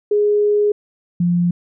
sine tone pair in turn, 415.3 / 174.61 Hz, G#4 / F3, 0 / 0 cents, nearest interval octave + minor third, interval 1500 cents, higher first, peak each -12 / -13 dBFS, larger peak first, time 0.11-0.72 / 1.2-1.51 s, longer first, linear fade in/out 5 ms, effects none

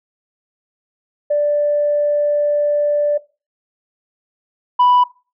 sine tone pair in turn, 587.3 / 987.7 Hz, D5 / B5, 0 / 0 cents, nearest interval major sixth, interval 900 cents, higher second, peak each -12 / -7 dBFS, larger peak second, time 1.3-3.18 / 4.79-5.04 s, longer first, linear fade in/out 10 ms, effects noise-tail reverb RT60 0.3 s tail -19 dB re dry + tanh soft clip ceiling -7 dBFS

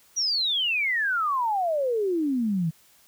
sine exponential sweep, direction down, 5890 to 154.6 Hz, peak -22 dBFS, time 0.16-2.71 s, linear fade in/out 20 ms, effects white hiss -58 dBFS RMS until 3.07 s

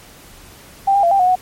sine tone with pitch steps, 787 / 801 / 684 / 789 / 728 / 737 Hz, G5 / G5 / F5 / G5 / F#5 / F#5, +7 / +37 / -36 / +11 / -28 / -7 cents, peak -10 dBFS, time 0.87-1.356 s, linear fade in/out 10 ms, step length 81 ms, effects pink hiss -42 dBFS RMS until 1.41 s + MP3 64 kbps

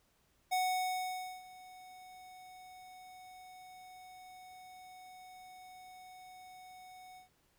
square tone with ADSR envelope, 740 Hz, F#5, in tune, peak -30 dBFS, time 0.51-7.29 s, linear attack 19 ms, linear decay 890 ms, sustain -22 dB, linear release 120 ms, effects pink hiss -73 dBFS RMS until 7.58 s

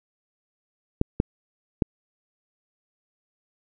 clicks, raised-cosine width 3 ms, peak -6 dBFS, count 3, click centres 1.014 / 1.201 / 1.822 s, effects none

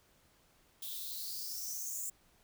violet noise with high-pass filter sweep, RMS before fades -41 dBFS, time 0.82-2.1 s, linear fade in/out 5 ms, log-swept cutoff 3300 to 7500 Hz, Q 7.6, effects pink hiss -68 dBFS RMS until 2.43 s

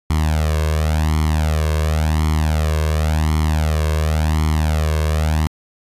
sawtooth tone with flanger, 77.6 Hz, D#2, 4 cents flat, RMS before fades -17 dBFS, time 0.1-5.47 s, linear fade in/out 0 ms, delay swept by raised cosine 0.93 to 1.87 ms, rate 0.92 Hz, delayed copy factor +0.8, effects resampled to 32000 Hz

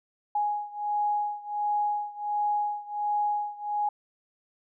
sine beating tone pair, 830.6 / 832 Hz, G#5 / G#5, 0 / +3 cents, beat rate 1.4 Hz, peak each -28 / -30 dBFS, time 0.35-3.89 s, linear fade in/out 5 ms, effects none

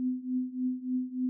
sine tone with tremolo, 253.9 Hz, B3, 48 cents sharp, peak -25 dBFS, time 0-1.29 s, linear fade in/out 0 ms, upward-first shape triangle, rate 3.4 Hz, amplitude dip 90%, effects none

